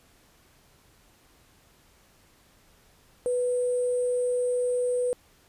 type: tone with sample-and-hold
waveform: sine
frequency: 493.9 Hz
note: B4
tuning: in tune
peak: -23 dBFS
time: 3.26-5.13 s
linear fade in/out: 0 ms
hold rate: 8820 Hz
effects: pink hiss -60 dBFS RMS until 5.48 s + resampled to 32000 Hz